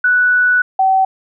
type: tone pair in turn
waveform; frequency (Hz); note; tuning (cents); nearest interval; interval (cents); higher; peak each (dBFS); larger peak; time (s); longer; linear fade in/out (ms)
sine; 1480 / 764.3; F#6 / G5; 0 / -44; major seventh; 1144; first; -9; neither; 0.04-0.62 / 0.79-1.05; first; 5
effects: none